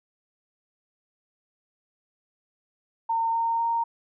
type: tone with pitch steps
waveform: sine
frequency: 912 / 918.9 / 925.8 Hz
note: A#5 / A#5 / A#5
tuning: -38 / -25 / -12 cents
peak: -22 dBFS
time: 3.09-3.84 s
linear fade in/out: 10 ms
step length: 250 ms
effects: none